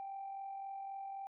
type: tone with amplitude modulation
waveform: sine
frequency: 784 Hz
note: G5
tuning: in tune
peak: -39 dBFS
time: 0-1.27 s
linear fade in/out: 0 ms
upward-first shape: sine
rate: 43.8 Hz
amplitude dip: 40%
effects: tanh soft clip ceiling -37 dBFS